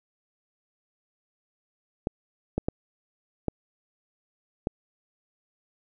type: clicks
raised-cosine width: 2 ms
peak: -12 dBFS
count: 5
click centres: 2.071 / 2.58 / 2.685 / 3.483 / 4.671 s
effects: none